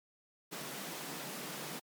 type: high-pass noise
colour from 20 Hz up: pink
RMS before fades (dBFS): -43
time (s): 0.51-1.8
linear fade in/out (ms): 20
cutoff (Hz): 140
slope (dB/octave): 96
effects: MP3 96 kbps